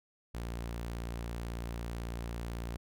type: tone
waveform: sawtooth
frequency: 58.1 Hz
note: A#1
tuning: 5 cents flat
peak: -33 dBFS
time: 0.34-2.77 s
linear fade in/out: 10 ms
effects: none